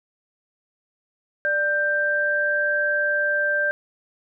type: tone pair together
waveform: sine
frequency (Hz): 590 / 1575.1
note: D5 / G6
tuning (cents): +8 / +8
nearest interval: octave + perfect fourth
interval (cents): 1700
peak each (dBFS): -25 / -20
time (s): 1.45-3.71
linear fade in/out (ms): 0
effects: none